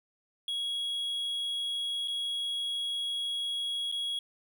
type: tone with dropouts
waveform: triangle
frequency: 3322 Hz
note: G#7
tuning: in tune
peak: -29 dBFS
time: 0.48-4.19 s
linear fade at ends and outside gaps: 2 ms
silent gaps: 2.076-2.081 / 3.916-3.923 s
effects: none